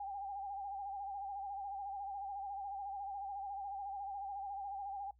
sine tone with vibrato, 795 Hz, G5, 24 cents sharp, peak -40 dBFS, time 0-5.11 s, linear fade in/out 5 ms, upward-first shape sine, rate 14 Hz, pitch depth 57 cents each way, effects noise-tail reverb RT60 0.1 s tail -18 dB re dry + added 60 Hz sine -65 dBFS peak until 5.19 s

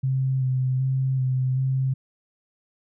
sine tone with vibrato, 130.81 Hz, C3, in tune, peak -20 dBFS, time 0.03-1.94 s, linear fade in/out 10 ms, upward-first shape square, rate 1.3 Hz, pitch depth 19 cents each way, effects none

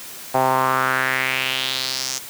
sawtooth tone with band-pass filter sweep, 130.81 Hz, C3, in tune, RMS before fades -21 dBFS, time 0.34-2.19 s, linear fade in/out 10 ms, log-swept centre 760 to 6400 Hz, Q 3.2, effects white hiss -36 dBFS RMS until 2.29 s + high-pass 80 Hz 12 dB/octave

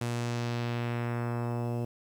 sawtooth tone with low-pass filter sweep, 119.2 Hz, A#2, 39 cents sharp, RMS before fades -32 dBFS, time 0.01-1.85 s, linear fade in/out 5 ms, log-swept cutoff 11000 to 580 Hz, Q 1.2, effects 9-bit

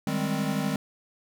square chord, Ab major seventh, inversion second, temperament equal, 155.56 / 196 / 207.7 / 261.6 Hz, Eb3 / G3 / Ab3 / C4, 0 / 0 / 0 / 0 cents, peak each -32 dBFS, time 0.07-0.76 s, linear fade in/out 2 ms, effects none

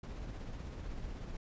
brown noise with tremolo, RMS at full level -41 dBFS, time 0.03-1.37 s, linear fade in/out 5 ms, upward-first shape triangle, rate 16 Hz, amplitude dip 40%, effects resampled to 16000 Hz

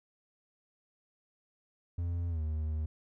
triangle tone with pitch glide, 86.1 to 77.6 Hz, F2 to D#2, -24 to -4 cents, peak -29 dBFS, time 1.98-2.86 s, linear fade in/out 5 ms, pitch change -180 cents, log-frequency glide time 2.29-2.41 s, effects none

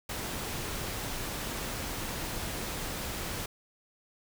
pink noise, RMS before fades -36 dBFS, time 0.09-3.46 s, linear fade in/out 5 ms, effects none

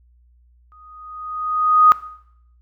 sine tone with exponential growth, 1244.5 Hz, D#6, in tune, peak -6 dBFS, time 0.72-1.92 s, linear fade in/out 0 ms, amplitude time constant 260 ms, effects noise-tail reverb RT60 0.7 s tail -17 dB re dry + added 60 Hz sine -51 dBFS peak until 2.61 s

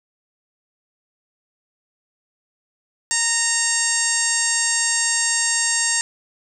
harmonic tone, 924 Hz, A#5, 16 cents flat, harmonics 1 / 2 / 3 / 4 / 5 / 6 / 7 / 8 / 9 / 10, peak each -33 / -24 / -32 / -35 / -28 / -28 / -26 / -23 / -24 / -34 dBFS, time 3.11-6.01 s, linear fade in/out 0 ms, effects none

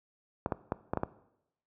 clicks, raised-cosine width 1 ms, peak -15 dBFS, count 6, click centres 0.461 / 0.522 / 0.721 / 0.935 / 0.973 / 1.034 s, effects noise-tail reverb RT60 0.8 s tail -18 dB re dry + high-pass 60 Hz 12 dB/octave

